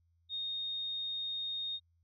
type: tone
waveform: sine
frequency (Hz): 3700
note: A#7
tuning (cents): -14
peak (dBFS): -35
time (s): 0.29-1.8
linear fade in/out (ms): 50
effects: added 84 Hz sine -69 dBFS peak until 2.03 s